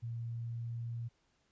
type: tone with pitch glide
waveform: sine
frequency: 116.54 to 117.22 Hz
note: A#2 to A#2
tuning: 0 to +10 cents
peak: -37 dBFS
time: 0.02-1.09 s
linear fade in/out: 20 ms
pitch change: +10 cents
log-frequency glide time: 0.29-0.89 s
effects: pink hiss -75 dBFS RMS until 1.51 s + resampled to 16000 Hz